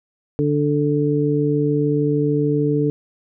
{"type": "harmonic tone", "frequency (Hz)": 146.83, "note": "D3", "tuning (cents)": 0, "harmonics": [1, 2, 3], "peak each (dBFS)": [-20, -20, -20], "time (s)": [0.39, 2.9], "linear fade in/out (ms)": 0, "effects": []}